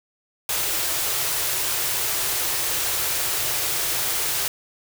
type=band-stop noise; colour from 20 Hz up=white; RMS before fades=-24 dBFS; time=0.49-4.48 s; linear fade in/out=2 ms; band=160 to 300 Hz; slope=96 dB/octave; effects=none